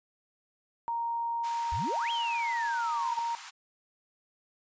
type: tone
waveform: sine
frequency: 932.3 Hz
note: A#5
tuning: in tune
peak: -29 dBFS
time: 0.88-3.35 s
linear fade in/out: 0 ms
type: high-pass noise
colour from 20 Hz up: pink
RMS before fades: -45 dBFS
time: 1.43-3.51 s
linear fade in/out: 20 ms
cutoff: 790 Hz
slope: 96 dB/octave
type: exponential two-way sweep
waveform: sine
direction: up then down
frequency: 65.41 to 3302 to 893 Hz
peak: -33 dBFS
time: 1.72-3.19 s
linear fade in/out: 0 ms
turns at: 2.11 s
effects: resampled to 16000 Hz